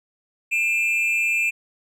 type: tone pair together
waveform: triangle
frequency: 2400 / 2637 Hz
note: D7 / E7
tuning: +37 / 0 cents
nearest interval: major second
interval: 163 cents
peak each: -20 dBFS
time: 0.51-1.51 s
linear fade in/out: 20 ms
effects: none